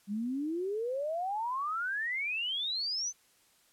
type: exponential sweep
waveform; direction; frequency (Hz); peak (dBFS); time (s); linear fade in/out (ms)
sine; up; 195.7 to 6272; -31; 0.07-3.13; 50
effects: white hiss -66 dBFS RMS until 3.72 s + low-pass 12000 Hz 12 dB/octave